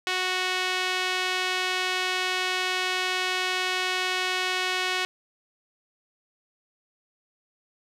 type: tone with band-pass filter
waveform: sawtooth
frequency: 368.9 Hz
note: F#4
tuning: 5 cents flat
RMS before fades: -27 dBFS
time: 0.07-5.05 s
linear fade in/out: 0 ms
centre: 2800 Hz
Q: 1.1
effects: none